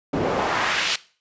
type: noise with band-pass filter sweep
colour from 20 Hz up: pink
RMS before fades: -23 dBFS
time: 0.13-0.96 s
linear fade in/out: 5 ms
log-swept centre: 300 to 3900 Hz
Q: 1.1
effects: noise-tail reverb RT60 0.4 s tail -19 dB re dry + resampled to 16000 Hz